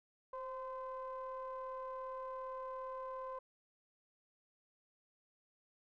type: ring-modulated tone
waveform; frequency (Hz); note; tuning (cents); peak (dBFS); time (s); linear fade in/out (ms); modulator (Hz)
triangle; 253.1; B3; +43; -37; 0.33-3.39; 5; 778
effects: none